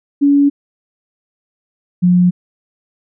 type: tone pair in turn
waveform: sine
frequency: 283.7 / 178.72 Hz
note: C#4 / F3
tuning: +40 / +40 cents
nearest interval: minor sixth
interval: 800 cents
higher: first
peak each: -7 dBFS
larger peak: neither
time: 0.21-0.5 / 2.02-2.31 s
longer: neither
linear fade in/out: 20 ms
effects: none